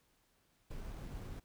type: noise with sample-and-hold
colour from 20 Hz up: brown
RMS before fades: -45 dBFS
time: 0.7-1.4 s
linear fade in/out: 10 ms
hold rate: 7350 Hz
effects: pink hiss -74 dBFS RMS until 1.44 s